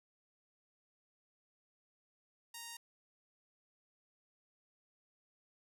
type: tone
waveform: 5% pulse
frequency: 932.3 Hz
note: A#5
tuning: in tune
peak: -34 dBFS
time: 2.54-2.77 s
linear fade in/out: 5 ms
effects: none